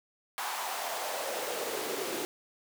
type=noise with high-pass filter sweep; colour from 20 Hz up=pink; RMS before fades=-35 dBFS; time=0.38-2.25 s; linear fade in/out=0 ms; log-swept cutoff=950 to 340 Hz; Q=3; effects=none